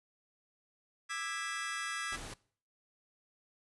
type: chord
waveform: sawtooth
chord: E dominant seventh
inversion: third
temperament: just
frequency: 1186.7 / 1318.5 / 1648.1 / 1977.8 Hz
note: D6 / E6 / G#6 / B6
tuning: +18 / 0 / -14 / +2 cents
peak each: -41 / -38 / -37 / -38 dBFS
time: 1.09-2.17 s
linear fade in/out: 20 ms
type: noise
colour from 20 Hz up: pink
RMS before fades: -45 dBFS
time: 2.12-2.34 s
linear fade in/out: 5 ms
effects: noise-tail reverb RT60 0.5 s tail -22 dB re dry + resampled to 24000 Hz